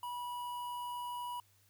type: tone with notch filter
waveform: square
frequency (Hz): 974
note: B5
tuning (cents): -24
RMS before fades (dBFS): -41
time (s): 0.03-1.4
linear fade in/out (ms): 2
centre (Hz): 5800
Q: 0.62
effects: added 99 Hz sine -70 dBFS peak until 1.69 s + white hiss -70 dBFS RMS until 1.69 s

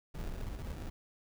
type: noise with sample-and-hold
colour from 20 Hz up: brown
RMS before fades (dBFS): -40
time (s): 0.14-0.9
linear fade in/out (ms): 10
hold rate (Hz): 1050
effects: none

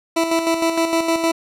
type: tone with tremolo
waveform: 20% pulse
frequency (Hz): 330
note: E4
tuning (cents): +2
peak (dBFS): -10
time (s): 0.16-1.32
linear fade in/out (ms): 10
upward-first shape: square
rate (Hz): 6.5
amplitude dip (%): 50
effects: low-pass 12000 Hz 12 dB/octave

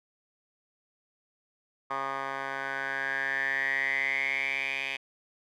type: tone with band-pass filter sweep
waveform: 10% pulse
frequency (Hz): 136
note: C#3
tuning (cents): -33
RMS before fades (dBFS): -31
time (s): 1.9-4.97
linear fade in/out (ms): 10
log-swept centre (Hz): 1200 to 2600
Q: 9.8
effects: none

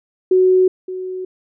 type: tone with echo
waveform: sine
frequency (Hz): 371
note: F#4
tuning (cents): +5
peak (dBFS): -9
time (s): 0.31-0.68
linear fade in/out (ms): 5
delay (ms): 570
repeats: 1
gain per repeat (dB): -14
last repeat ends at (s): 1.25
effects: none

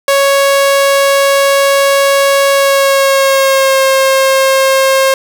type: tone with pitch glide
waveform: sawtooth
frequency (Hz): 554.4 to 534.9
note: C#5 to C5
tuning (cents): 0 to +38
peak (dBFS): -3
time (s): 0.08-5.14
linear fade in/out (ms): 2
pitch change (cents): -62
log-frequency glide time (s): 2.52-3.82
effects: 7-bit

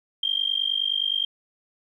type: tone with amplitude modulation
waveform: sine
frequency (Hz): 3188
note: G7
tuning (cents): +28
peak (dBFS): -18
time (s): 0.23-1.25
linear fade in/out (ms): 5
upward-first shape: sine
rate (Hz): 49.6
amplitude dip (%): 95
effects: 10-bit

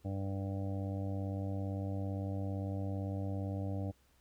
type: harmonic tone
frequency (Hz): 97.7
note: G2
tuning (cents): -5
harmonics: 1 / 2 / 3 / 5 / 6 / 7 / 8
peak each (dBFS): -36 / -43 / -43 / -49 / -48 / -52 / -54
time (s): 0.04-3.92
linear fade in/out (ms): 20
effects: added 65 Hz sine -69 dBFS peak until 4.2 s + pink hiss -71 dBFS RMS until 4.2 s

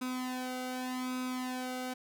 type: tone with flanger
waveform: sawtooth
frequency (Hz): 254.2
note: C4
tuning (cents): -50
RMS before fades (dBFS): -37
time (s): 0.01-1.94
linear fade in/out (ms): 10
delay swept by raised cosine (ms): 0.8 to 1.4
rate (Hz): 0.85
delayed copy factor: +0.85
effects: none

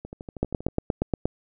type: two click trains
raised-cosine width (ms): 2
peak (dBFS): -9 / -23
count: 8 / 9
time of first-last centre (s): 0.43-1.255 / 0.05-0.685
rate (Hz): 8.48 / 12.6
effects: none

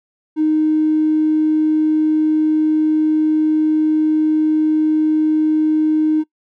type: tone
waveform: triangle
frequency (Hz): 310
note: D#4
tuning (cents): -6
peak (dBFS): -8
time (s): 0.36-6.24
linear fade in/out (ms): 50
effects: noise-tail reverb RT60 0.1 s tail -24 dB re dry + tanh soft clip ceiling -10 dBFS

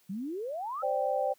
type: exponential sweep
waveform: sine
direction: up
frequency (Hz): 180 to 1361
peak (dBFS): -33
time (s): 0.09-0.83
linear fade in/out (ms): 10
type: chord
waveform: sine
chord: C suspended second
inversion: none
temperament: equal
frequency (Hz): 523.3 / 587.3 / 784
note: C5 / D5 / G5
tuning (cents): 0 / 0 / 0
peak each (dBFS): -31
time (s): 0.82-1.34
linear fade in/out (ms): 20
effects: white hiss -66 dBFS RMS until 1.38 s + high-pass 60 Hz 12 dB/octave

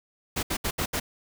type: noise bursts at uneven times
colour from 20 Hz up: pink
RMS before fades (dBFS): -28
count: 5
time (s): 0.36-0.43 / 0.5-0.57 / 0.64-0.71 / 0.78-0.86 / 0.93-1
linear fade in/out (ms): 10
effects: none

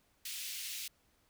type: high-pass noise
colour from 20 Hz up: pink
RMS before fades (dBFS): -42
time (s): 0.25-0.88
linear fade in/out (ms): 5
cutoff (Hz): 2500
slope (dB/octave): 24
effects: pink hiss -72 dBFS RMS until 1.29 s

